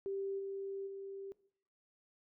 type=tone with level steps; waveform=sine; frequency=392 Hz; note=G4; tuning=in tune; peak=-36 / -39 / -43 dBFS; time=0.06-1.32 s; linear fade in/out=0 ms; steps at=0.38 / 0.86 s; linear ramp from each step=20 ms; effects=noise-tail reverb RT60 0.6 s tail -19 dB re dry